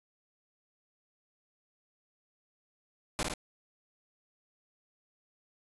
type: noise with echo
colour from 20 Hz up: pink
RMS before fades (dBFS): -31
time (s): 3.19-3.23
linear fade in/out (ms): 0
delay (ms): 54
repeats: 2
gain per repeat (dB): -3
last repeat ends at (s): 3.338
effects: resampled to 24000 Hz